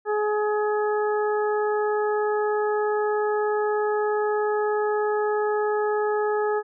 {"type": "harmonic tone", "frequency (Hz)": 421.6, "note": "G#4", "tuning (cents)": 26, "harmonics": [1, 2, 3, 4], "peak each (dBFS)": [-22, -28, -32, -34], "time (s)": [0.05, 6.63], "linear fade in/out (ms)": 50, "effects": []}